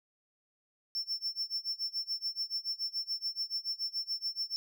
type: tone with tremolo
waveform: triangle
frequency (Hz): 5390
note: E8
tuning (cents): +38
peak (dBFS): -29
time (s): 0.95-4.56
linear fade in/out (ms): 0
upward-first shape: sine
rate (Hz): 7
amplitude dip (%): 95
effects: none